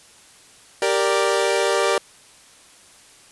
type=chord; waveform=sawtooth; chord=G minor; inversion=none; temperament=equal; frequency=392 / 466.2 / 587.3 Hz; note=G4 / Bb4 / D5; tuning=0 / 0 / 0 cents; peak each=-18 dBFS; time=0.82-1.98 s; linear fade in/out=2 ms; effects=white hiss -49 dBFS RMS until 3.31 s + resampled to 24000 Hz